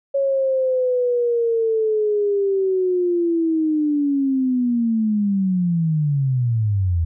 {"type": "linear sweep", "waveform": "sine", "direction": "down", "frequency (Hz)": [554.4, 80.1], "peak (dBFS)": -16, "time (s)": [0.14, 7.05], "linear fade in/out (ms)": 10, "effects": []}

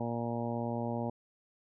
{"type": "harmonic tone", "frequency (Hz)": 117.8, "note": "A#2", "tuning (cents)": 19, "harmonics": [1, 2, 3, 4, 5, 6, 7, 8], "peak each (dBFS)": [-38, -36, -43, -42, -40, -45, -42, -46], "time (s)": [0, 1.1], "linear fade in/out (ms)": 5, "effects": []}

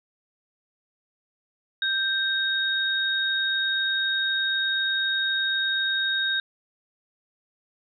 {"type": "tone pair together", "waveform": "sine", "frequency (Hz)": [1572, 3739], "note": ["G6", "A#7"], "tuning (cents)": [4, 4], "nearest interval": "octave + minor third", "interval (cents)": 1500, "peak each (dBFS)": -25, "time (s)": [1.82, 6.4], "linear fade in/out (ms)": 2, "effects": []}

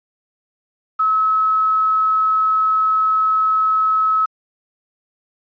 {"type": "tone with quantisation", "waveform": "sine", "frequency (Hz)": 1290, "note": "E6", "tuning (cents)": -38, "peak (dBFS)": -13, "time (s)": [0.99, 4.26], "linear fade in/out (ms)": 10, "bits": 7, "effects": ["resampled to 11025 Hz"]}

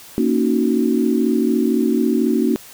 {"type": "chord", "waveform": "sine", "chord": "D# minor seventh", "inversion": "second", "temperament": "equal", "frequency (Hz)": [233.1, 277.2, 311.1, 370], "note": ["A#3", "C#4", "D#4", "F#4"], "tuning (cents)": [0, 0, 0, 0], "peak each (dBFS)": [-18, -20, -21, -21], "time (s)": [0.18, 2.56], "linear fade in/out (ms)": 0, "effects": ["white hiss -41 dBFS RMS until 2.73 s"]}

